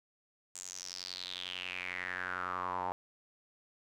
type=tone with band-pass filter sweep; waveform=sawtooth; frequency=91 Hz; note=F#2; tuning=28 cents flat; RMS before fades=-40 dBFS; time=0.55-2.92 s; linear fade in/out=0 ms; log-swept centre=7500 to 850 Hz; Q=5.9; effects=none